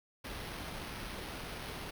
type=noise with sample-and-hold; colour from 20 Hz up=pink; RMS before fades=-43 dBFS; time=0.24-1.91 s; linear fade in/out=10 ms; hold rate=7350 Hz; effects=none